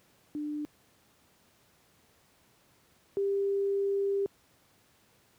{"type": "tone pair in turn", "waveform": "sine", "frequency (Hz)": [297.8, 396.8], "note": ["D4", "G4"], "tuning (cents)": [24, 21], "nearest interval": "perfect fourth", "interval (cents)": 497, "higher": "second", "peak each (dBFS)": [-32, -26], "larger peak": "second", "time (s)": [[0.35, 0.65], [3.17, 4.26]], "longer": "second", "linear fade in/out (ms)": 0, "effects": ["pink hiss -65 dBFS RMS until 5.38 s", "high-pass 80 Hz 12 dB/octave"]}